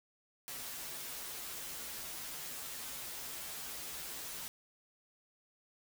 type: noise with comb filter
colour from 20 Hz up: white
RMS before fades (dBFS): -44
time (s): 0.48-4.48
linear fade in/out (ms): 0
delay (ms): 10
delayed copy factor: -0.9
effects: none